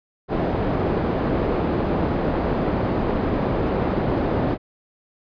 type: low-pass noise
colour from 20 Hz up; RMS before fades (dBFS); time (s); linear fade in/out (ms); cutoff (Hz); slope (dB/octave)
white; -22; 0.28-4.58; 50; 510; 12
effects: resampled to 11025 Hz